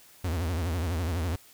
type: tone with vibrato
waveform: 45% pulse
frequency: 84.6 Hz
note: E2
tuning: 45 cents sharp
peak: -27 dBFS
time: 0.24-1.36 s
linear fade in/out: 5 ms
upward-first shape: triangle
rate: 12 Hz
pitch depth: 200 cents each way
effects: white hiss -55 dBFS RMS until 1.53 s